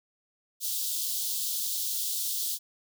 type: high-pass noise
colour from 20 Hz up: white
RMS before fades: -31 dBFS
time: 0.6-2.59 s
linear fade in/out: 50 ms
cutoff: 3300 Hz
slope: 48 dB/octave
effects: none